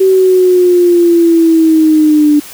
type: linear sweep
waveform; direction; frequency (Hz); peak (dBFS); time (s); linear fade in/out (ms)
sine; down; 382.8 to 293.7; -4; 0-2.4; 10
effects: white hiss -31 dBFS RMS until 2.53 s